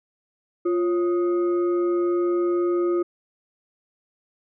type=tone with frequency modulation; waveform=sine; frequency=349.5 Hz; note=F4; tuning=1 cent sharp; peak=-19 dBFS; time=0.65-3.03 s; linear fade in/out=10 ms; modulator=898 Hz; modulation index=0.37; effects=none